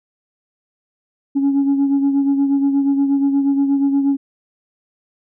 sine beating tone pair, 277.2 / 285.6 Hz, C#4 / D4, 0 / -48 cents, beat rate 8.4 Hz, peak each -12 / -21 dBFS, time 1.35-4.17 s, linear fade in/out 20 ms, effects tanh soft clip ceiling -10 dBFS

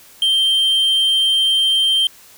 triangle tone, 3146 Hz, G7, 6 cents sharp, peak -11 dBFS, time 0.22-2.07 s, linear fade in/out 2 ms, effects white hiss -45 dBFS RMS until 2.37 s

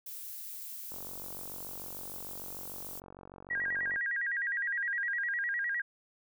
violet noise, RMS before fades -43 dBFS, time 0.06-3 s, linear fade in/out 5 ms
click train, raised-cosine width 1 ms, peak -34 dBFS, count 143, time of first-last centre 0.92-3.961 s, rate 46.7 Hz
sine tone with vibrato, 1760 Hz, A6, in tune, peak -30 dBFS, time 3.5-5.82 s, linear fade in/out 10 ms, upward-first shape square, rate 9.8 Hz, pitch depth 150 cents each way
effects none

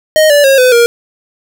square tone with pitch steps, 622.3 / 580.6 / 541.7 / 505.5 / 471.6 Hz, D#5 / D5 / C#5 / B4 / A#4, 0 / -20 / -40 / +40 / +20 cents, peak -5 dBFS, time 0.16-0.86 s, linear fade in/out 0 ms, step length 140 ms, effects none

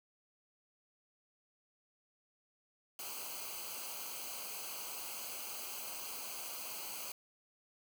white noise with comb filter, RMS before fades -44 dBFS, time 2.99-7.12 s, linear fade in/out 2 ms, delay 0.55 ms, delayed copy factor -0.8, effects none

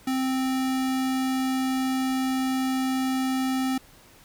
square tone, 261.6 Hz, C4, in tune, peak -24 dBFS, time 0.07-3.78 s, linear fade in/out 5 ms, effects pink hiss -53 dBFS RMS until 4.24 s

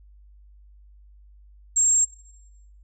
sine tone, 7490 Hz, A#8, 7 cents sharp, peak -17 dBFS, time 1.76-2.05 s, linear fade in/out 10 ms, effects noise-tail reverb RT60 1.0 s tail -17 dB re dry + added 50 Hz sine -48 dBFS peak until 2.83 s

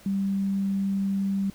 sine tone, 196 Hz, G3, in tune, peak -23 dBFS, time 0.06-1.5 s, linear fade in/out 2 ms, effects pink hiss -52 dBFS RMS until 1.54 s

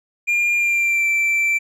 triangle tone with pitch glide, 2405 to 2339 Hz, D7 to D7, +41 to -8 cents, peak -14 dBFS, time 0.27-1.59 s, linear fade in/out 20 ms, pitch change -49 cents, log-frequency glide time 0.53-1.08 s, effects resampled to 32000 Hz

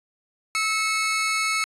sawtooth tone pair together, 1302.2 / 2190 Hz, E6 / C#7, -22 / -22 cents, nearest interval major sixth, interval 900 cents, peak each -22 / -20 dBFS, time 0.55-1.64 s, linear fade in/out 0 ms, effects resampled to 24000 Hz

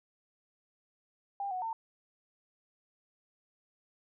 sine tone with pitch steps, 798 / 738 / 903 Hz, G5 / F#5 / A5, +31 / -5 / +45 cents, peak -33 dBFS, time 1.4-1.73 s, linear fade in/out 2 ms, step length 110 ms, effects none

